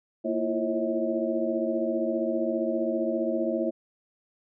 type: tone cluster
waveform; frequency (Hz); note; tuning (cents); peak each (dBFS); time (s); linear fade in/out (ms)
sine; 231.3 / 329.2 / 344.3 / 543 / 640; A#3 / E4 / F4 / C#5 / D#5; -13 / -2 / -25 / -36 / +49; -31; 0.24-3.71; 20
effects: none